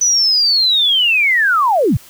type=linear sweep; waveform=sine; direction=down; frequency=6020 to 78.5 Hz; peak=-10 dBFS; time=0.01-1.97 s; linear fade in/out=5 ms; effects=white hiss -42 dBFS RMS until 2.09 s